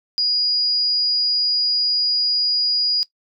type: tone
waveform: sine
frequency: 4889 Hz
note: D#8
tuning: 31 cents flat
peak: -17 dBFS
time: 0.18-3.03 s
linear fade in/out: 0 ms
effects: noise-tail reverb RT60 0.1 s tail -18 dB re dry